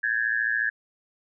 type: tone with amplitude modulation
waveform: sine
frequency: 1675 Hz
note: G#6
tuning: 14 cents sharp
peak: -18 dBFS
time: 0.03-0.7 s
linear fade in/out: 10 ms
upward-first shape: sine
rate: 114 Hz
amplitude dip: 100%
effects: none